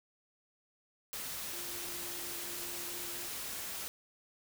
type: tone in noise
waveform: sine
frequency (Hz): 349.2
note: F4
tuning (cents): 0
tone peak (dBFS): -51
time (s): 1.53-3.27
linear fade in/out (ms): 0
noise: white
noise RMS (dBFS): -41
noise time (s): 1.13-3.88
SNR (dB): -13
effects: none